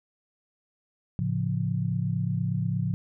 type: chord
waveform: sine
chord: A augmented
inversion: none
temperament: equal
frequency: 110 / 138.59 / 174.61 Hz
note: A2 / C#3 / E#3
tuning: 0 / 0 / 0 cents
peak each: -29 dBFS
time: 1.19-2.94 s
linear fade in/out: 0 ms
effects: none